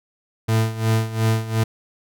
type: tone with tremolo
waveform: 40% pulse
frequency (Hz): 111.4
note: A2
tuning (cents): +22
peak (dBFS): -14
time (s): 0.48-1.64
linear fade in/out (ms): 10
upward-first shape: sine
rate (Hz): 2.8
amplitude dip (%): 80
effects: none